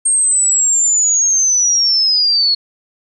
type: linear sweep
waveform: sine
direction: down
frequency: 8560 to 4319 Hz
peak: -10 dBFS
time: 0.05-2.55 s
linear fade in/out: 10 ms
effects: none